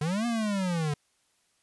square linear two-way sweep, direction up then down, 142.9 to 240.4 to 142.9 Hz, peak -27 dBFS, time 0.01-0.94 s, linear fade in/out 5 ms, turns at 0.26 s, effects white hiss -70 dBFS RMS until 1.62 s + resampled to 24000 Hz

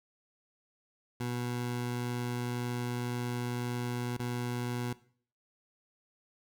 20% pulse tone with dropouts, 121.9 Hz, B2, 22 cents flat, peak -28 dBFS, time 1.2-4.93 s, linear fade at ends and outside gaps 5 ms, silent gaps 4.17-4.194 s, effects noise-tail reverb RT60 0.5 s tail -18 dB re dry

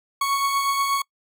40% pulse beating tone pair, 1108.7 / 1117 Hz, C#6 / C#6, 0 / +13 cents, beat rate 8.3 Hz, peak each -20 / -29 dBFS, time 0.21-1.02 s, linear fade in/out 5 ms, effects noise-tail reverb RT60 0.1 s tail -26 dB re dry

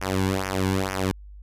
sawtooth tone with flanger, 95 Hz, F#2, 46 cents sharp, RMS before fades -25 dBFS, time 0.01-1.12 s, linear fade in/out 10 ms, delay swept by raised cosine 0.24 to 1.64 ms, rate 2.2 Hz, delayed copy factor -0.85, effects added 50 Hz sine -40 dBFS peak until 1.42 s + resampled to 32000 Hz

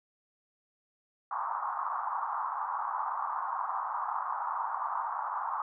pink band-pass noise, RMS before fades -34 dBFS, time 1.31-5.62 s, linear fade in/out 2 ms, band 860 to 1200 Hz, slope 48 dB/octave, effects none

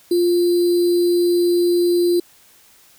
sine tone with sample-and-hold, 349.2 Hz, F4, in tune, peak -13 dBFS, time 0.11-2.2 s, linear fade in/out 5 ms, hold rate 4410 Hz, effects white hiss -51 dBFS RMS until 2.98 s

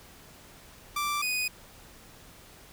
sawtooth tone pair in turn, 1174 / 2488 Hz, D6 / D#7, -1 / -1 cents, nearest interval octave + minor second, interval 1300 cents, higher second, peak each -24 dBFS, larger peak neither, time 0.96-1.22 / 1.22-1.48 s, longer neither, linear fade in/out 5 ms, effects pink hiss -52 dBFS RMS until 2.72 s

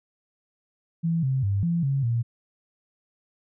sine tone with pitch steps, 166.1 / 132.5 / 99.2 / 169.9 / 137.2 / 117.3 Hz, E3 / C3 / G2 / F3 / C#3 / A#2, +13 / +22 / +21 / -47 / -17 / +11 cents, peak -21 dBFS, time 1.03-2.23 s, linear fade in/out 20 ms, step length 200 ms, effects none

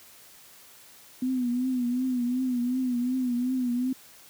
sine tone with vibrato, 250 Hz, B3, 21 cents sharp, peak -24 dBFS, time 1.22-3.93 s, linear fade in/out 5 ms, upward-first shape triangle, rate 2.7 Hz, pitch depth 82 cents each way, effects white hiss -52 dBFS RMS until 4.29 s + high-pass 60 Hz 12 dB/octave

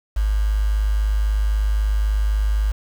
sine tone with quantisation, 51.91 Hz, G#1, in tune, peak -16 dBFS, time 0.16-2.72 s, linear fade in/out 10 ms, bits 6, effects none

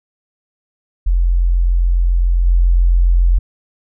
sine tone with level steps, 43.65 Hz, F1, in tune, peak -10 / -8 dBFS, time 1.06-3.39 s, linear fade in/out 10 ms, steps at 2.45 s, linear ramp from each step 20 ms, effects none

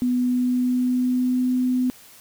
sine tone with pitch glide, 248 to 252.5 Hz, B3 to B3, +7 to +39 cents, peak -18 dBFS, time 0.02-1.9 s, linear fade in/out 0 ms, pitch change +32 cents, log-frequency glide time 0.13-1.48 s, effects white hiss -48 dBFS RMS until 2.2 s

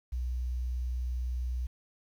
sine tone with quantisation, 61.74 Hz, B1, in tune, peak -30 dBFS, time 0.12-1.67 s, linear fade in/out 10 ms, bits 10, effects none

